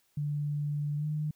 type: tone with pitch glide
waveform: sine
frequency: 146.83 to 151.83 Hz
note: D3 to D#3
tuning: 0 to -42 cents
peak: -29 dBFS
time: 0.17-1.31 s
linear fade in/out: 5 ms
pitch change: +58 cents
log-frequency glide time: 0.97-1.05 s
effects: white hiss -71 dBFS RMS until 1.35 s